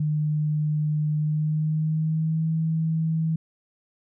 sine tone with pitch glide, 151.7 to 160.72 Hz, D#3 to E3, -44 to -44 cents, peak -21 dBFS, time 0-3.36 s, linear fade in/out 5 ms, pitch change +100 cents, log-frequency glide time 1.17-2.49 s, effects none

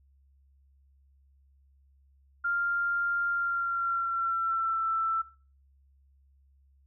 sine tone with pitch glide, 1396 to 1330.7 Hz, F6 to E6, -1 to +16 cents, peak -26 dBFS, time 2.44-5.22 s, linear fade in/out 10 ms, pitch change -83 cents, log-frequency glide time 3.29-4.87 s, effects noise-tail reverb RT60 0.4 s tail -18 dB re dry + added 68 Hz sine -60 dBFS peak until 6.86 s

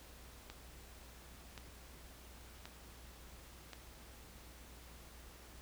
click train, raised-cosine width 0.2 ms, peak -30 dBFS, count 4, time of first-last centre 0.5-3.733 s, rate 0.928 Hz, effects added 60 Hz sine -57 dBFS peak until 5.61 s + pink hiss -58 dBFS RMS until 5.61 s

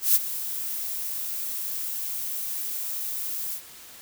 violet noise with ADSR envelope, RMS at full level -17 dBFS, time 0.01-3.62 s, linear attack 140 ms, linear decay 30 ms, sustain -14 dB, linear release 88 ms, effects white hiss -46 dBFS RMS until 4.01 s

